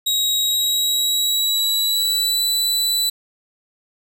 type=tone with pitch glide; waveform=sawtooth; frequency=3812 to 3972 Hz; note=A#7 to B7; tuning=+38 to +9 cents; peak=-14 dBFS; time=0.06-3.1 s; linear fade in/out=10 ms; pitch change=+71 cents; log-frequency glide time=0.41-2.42 s; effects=none